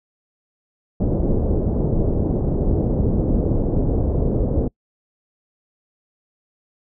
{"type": "low-pass noise", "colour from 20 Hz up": "pink", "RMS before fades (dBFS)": -19, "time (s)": [1, 4.68], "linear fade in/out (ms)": 5, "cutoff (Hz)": 520, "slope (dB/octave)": 24, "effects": ["noise-tail reverb RT60 0.1 s tail -26 dB re dry"]}